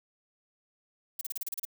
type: noise bursts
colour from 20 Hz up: violet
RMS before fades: -34 dBFS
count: 9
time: 1.19-1.652 s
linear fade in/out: 5 ms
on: 22 ms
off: 33 ms
effects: none